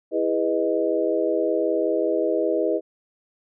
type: chord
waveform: sine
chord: E major seventh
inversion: none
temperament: equal with one note detuned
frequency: 329.6 / 408.6 / 493.9 / 622.3 Hz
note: E4 / G#4 / B4 / D#5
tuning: 0 / -28 / 0 / 0 cents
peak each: -25 dBFS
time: 0.11-2.81 s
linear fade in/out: 50 ms
effects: none